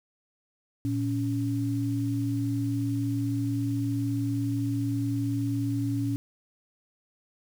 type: tone pair together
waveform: sine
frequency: 114.9 / 280.8 Hz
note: A#2 / C#4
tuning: -25 / +22 cents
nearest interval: octave + minor third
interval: 1547 cents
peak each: -28 dBFS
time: 0.85-6.16 s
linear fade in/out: 0 ms
effects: 8-bit